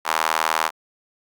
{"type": "tone with high-pass filter", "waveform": "square", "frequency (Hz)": 40, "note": "D#1", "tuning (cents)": 49, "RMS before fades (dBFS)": -22, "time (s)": [0.04, 0.71], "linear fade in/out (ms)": 50, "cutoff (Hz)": 990, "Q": 2.2, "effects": ["Opus 48 kbps"]}